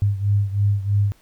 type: beating tone pair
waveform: sine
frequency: 100.5 / 103.6 Hz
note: G2 / G#2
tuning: +44 / -4 cents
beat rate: 3.1 Hz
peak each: -18 / -22 dBFS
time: 0.02-1.12 s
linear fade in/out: 0 ms
effects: pink hiss -57 dBFS RMS until 1.21 s